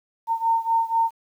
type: beating tone pair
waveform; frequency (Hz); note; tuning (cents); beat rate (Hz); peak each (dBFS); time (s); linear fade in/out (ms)
sine; 910 / 914.1; A#5 / A#5; -42 / -34; 4.1; -21 / -23; 0.27-1.11; 50
effects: 9-bit